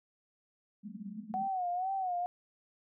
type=band-pass noise; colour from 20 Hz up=pink; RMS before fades=-44 dBFS; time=0.83-1.48 s; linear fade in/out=20 ms; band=190 to 230 Hz; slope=96 dB/octave
type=tone with vibrato; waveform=sine; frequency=740 Hz; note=F#5; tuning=in tune; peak=-31 dBFS; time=1.34-2.26 s; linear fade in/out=0 ms; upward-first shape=sine; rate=2.1 Hz; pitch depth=90 cents each way
effects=none